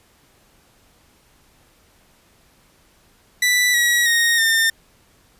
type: tone with pitch steps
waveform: sawtooth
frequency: 1975.5 / 1918.2 / 1862.5 / 1808.4 Hz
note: B6 / A#6 / A#6 / A6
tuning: 0 / +49 / -2 / +47 cents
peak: -11 dBFS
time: 3.42-4.7 s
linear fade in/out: 5 ms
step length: 320 ms
effects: pink hiss -56 dBFS RMS until 5.39 s + resampled to 32000 Hz